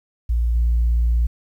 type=tone with level steps; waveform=sine; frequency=58.27 Hz; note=A#1; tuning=in tune; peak=-15 / -13 dBFS; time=0.29-1.27 s; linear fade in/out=10 ms; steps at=0.55 s; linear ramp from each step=5 ms; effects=tanh soft clip ceiling -12 dBFS + 9-bit